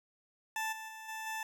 20% pulse tone with level steps, 880 Hz, A5, in tune, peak -29 / -38 / -41 / -35 / -32 dBFS, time 0.56-1.43 s, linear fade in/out 2 ms, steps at 0.72 / 0.88 / 1.08 / 1.26 s, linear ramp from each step 10 ms, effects none

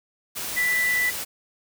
sine tone in noise, 1979 Hz, B6, 3 cents sharp, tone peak -20 dBFS, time 0.56-1.11 s, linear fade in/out 20 ms, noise white, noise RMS -31 dBFS, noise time 0.35-1.25 s, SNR +8 dB, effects none

